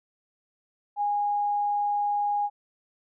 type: tone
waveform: sine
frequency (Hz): 822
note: G#5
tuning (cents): -18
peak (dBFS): -23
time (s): 0.96-2.5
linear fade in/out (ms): 50
effects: none